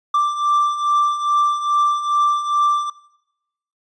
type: beating tone pair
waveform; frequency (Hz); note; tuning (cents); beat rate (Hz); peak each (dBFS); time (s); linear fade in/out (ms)
triangle; 1174.7 / 1177.1; D6 / D6; 0 / +4; 2.4; -20 / -15; 0.14-2.9; 5
effects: noise-tail reverb RT60 0.9 s tail -20 dB re dry + resampled to 22050 Hz